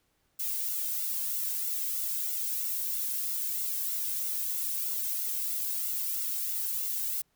violet noise with flanger, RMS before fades -32 dBFS, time 0.39-7.22 s, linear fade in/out 10 ms, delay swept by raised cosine 1.4 to 1.91 ms, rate 3.1 Hz, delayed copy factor +0.8, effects pink hiss -73 dBFS RMS until 7.35 s

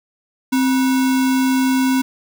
sine tone with sample-and-hold, 261.6 Hz, C4, in tune, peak -13 dBFS, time 0.52-2.02 s, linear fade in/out 10 ms, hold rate 1225 Hz, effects none

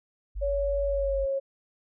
sine tone, 49 Hz, G1, in tune, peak -30 dBFS, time 0.35-1.26 s, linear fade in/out 20 ms
sine tone with pitch glide, 563 to 545.4 Hz, C#5 to C#5, +27 to -28 cents, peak -25 dBFS, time 0.41-1.4 s, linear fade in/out 20 ms, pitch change -55 cents, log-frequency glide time 0.85-1.21 s
effects none

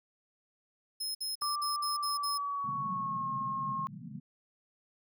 sawtooth tone bursts, 5150 Hz, E8, 41 cents flat, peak -31 dBFS, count 7, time 1-2.38 s, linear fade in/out 10 ms, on 150 ms, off 55 ms
sine tone with pitch glide, 1174.7 to 1077.2 Hz, D6 to C#6, 0 to -50 cents, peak -32 dBFS, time 1.42-3.87 s, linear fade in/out 0 ms, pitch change -150 cents, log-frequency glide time 1.97-3.28 s
pink band-pass noise, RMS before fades -44 dBFS, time 2.64-4.2 s, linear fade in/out 5 ms, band 120 to 240 Hz, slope 96 dB/octave
effects none

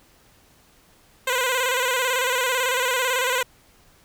10% pulse tone with vibrato, 506 Hz, B4, 42 cents sharp, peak -12 dBFS, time 1.27-3.43 s, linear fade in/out 5 ms, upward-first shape square, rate 18 Hz, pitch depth 59 cents each way, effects pink hiss -56 dBFS RMS until 4.04 s

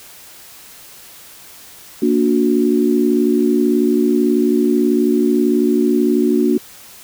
sine chord, Bb augmented, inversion none, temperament just, 233.1 / 291.4 / 364.2 Hz, Bb3 / D4 / F#4, 0 / -13 / -27 cents, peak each -16 dBFS, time 2.02-6.58 s, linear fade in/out 5 ms, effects white hiss -40 dBFS RMS until 7.03 s

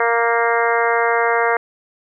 harmonic tone with a mistuned harmonic, 233.1 Hz, A#3, in tune, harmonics 2 / 3 / 4 / 5 / 6 / 7 / 8 / 9, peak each -19 / -21 / -22 / -23 / -24 / -24 / -25 / -26 dBFS, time 0-1.57 s, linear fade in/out 2 ms, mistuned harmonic 7, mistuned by -19 cents, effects none

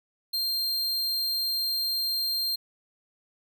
45% pulse tone, 4186 Hz, C8, in tune, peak -25 dBFS, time 0.33-2.56 s, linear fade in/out 10 ms, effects none

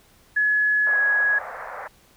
sine tone with pitch glide, 1697 to 1669.8 Hz, G#6 to G#6, +37 to +9 cents, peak -17 dBFS, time 0.36-1.39 s, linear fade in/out 10 ms, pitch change -28 cents, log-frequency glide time 0.9-0.95 s
pink band-pass noise, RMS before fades -35 dBFS, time 0.86-1.88 s, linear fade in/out 10 ms, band 520 to 1900 Hz, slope 48 dB/octave
effects pink hiss -56 dBFS RMS until 2.16 s

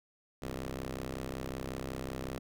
10% pulse ring-modulated tone, 65.41 Hz, C2, in tune, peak -26 dBFS, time 0.42-2.39 s, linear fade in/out 5 ms, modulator 211 Hz, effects none

